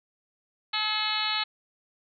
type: harmonic tone with a mistuned harmonic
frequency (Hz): 429.9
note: A4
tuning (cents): -40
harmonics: 2 / 3 / 4 / 5 / 6 / 7 / 8 / 9 / 10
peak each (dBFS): -35 / -34 / -37 / -35 / -35 / -35 / -36 / -32 / -32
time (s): 0.73-1.44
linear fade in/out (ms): 10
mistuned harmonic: 4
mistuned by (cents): -18
effects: none